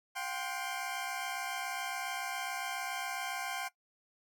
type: chord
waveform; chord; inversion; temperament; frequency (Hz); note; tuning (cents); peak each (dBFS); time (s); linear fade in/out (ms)
20% pulse; F suspended second; none; equal with one note detuned; 716.8 / 784 / 1046.5; F5 / G5 / C6; +45 / 0 / 0; -37 / -34 / -37; 0.15-3.69; 20
effects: noise-tail reverb RT60 0.1 s tail -18 dB re dry